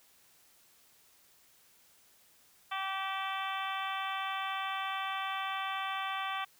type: harmonic tone with a mistuned harmonic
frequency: 386.4 Hz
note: G4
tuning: 25 cents flat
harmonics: 2 / 3 / 4 / 5 / 6 / 7 / 8 / 9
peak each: -39 / -37 / -43 / -44 / -45 / -45 / -45 / -46 dBFS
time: 2.71-6.45 s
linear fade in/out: 10 ms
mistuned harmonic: 7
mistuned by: -32 cents
effects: white hiss -64 dBFS RMS until 6.59 s